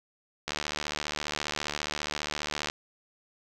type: click train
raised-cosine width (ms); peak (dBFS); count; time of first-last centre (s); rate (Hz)
0.2; -13; 167; 0.48-2.699; 74.8
effects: none